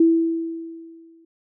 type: tone with exponential decay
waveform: sine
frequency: 329.6 Hz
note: E4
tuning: in tune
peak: -10 dBFS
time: 0-1.25 s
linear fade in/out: 5 ms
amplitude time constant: 270 ms
effects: none